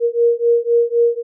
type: beating tone pair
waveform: sine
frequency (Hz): 468.4 / 472.3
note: A#4 / A#4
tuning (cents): +8 / +23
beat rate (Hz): 3.9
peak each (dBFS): -15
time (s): 0-1.23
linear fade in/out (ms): 50
effects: none